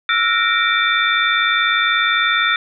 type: tone cluster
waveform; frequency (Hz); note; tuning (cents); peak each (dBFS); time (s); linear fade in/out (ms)
sine; 1332 / 1432 / 1855 / 2329 / 3556; E6 / F6 / A#6 / D7 / A7; +18 / +43 / -9 / -15 / +18; -20; 0.09-2.56; 2
effects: none

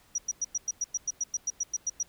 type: tone bursts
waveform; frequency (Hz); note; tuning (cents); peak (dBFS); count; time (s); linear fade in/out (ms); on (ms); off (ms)
sine; 5800; F#8; -35; -26; 15; 0.15-2.03; 5; 32; 100
effects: pink hiss -61 dBFS RMS until 2.08 s

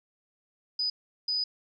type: tone bursts at uneven times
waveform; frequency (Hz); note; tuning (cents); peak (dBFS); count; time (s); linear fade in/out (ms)
sine; 4978; D#8; 0; -26; 2; 0.79-0.9 / 1.28-1.44; 5
effects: none

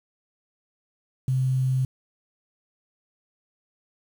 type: tone with quantisation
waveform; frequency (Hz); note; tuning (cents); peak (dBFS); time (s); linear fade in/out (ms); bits
sine; 130.2; C3; -8; -20; 1.28-1.85; 2; 8
effects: none

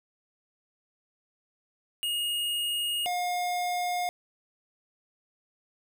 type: tone pair in turn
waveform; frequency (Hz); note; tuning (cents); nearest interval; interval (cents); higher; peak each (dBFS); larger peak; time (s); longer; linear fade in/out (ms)
square; 2862 / 713.6; F7 / F5; +42 / +37; 2 octaves; 2405; first; -28; neither; 2.03-3.06 / 3.06-4.09; neither; 0
effects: none

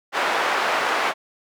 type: band-pass noise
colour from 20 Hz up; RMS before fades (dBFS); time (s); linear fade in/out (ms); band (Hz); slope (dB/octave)
white; -22; 0.12-1.14; 50; 540 to 1500; 12
effects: none

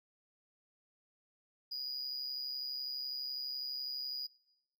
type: tone with amplitude modulation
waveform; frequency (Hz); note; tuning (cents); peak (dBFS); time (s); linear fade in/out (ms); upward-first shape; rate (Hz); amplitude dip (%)
triangle; 4908; D#8; -25; -34; 1.71-4.27; 10; sine; 132; 65
effects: noise-tail reverb RT60 0.8 s tail -21 dB re dry

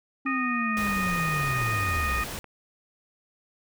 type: linear sweep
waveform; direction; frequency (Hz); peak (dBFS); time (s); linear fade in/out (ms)
triangle; down; 273.1 to 54.2; -26; 0.25-2.22; 10
type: harmonic tone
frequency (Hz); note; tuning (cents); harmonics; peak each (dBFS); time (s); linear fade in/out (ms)
618; D#5; -12; 2 / 3 / 4; -29 / -31 / -32; 0.26-2.24; 5
type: noise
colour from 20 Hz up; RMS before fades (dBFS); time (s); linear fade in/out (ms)
pink; -35; 0.77-2.39; 0
type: clicks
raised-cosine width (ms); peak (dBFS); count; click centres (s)
0.5; -40 / -33; 2; 1.878 / 2.443
effects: none

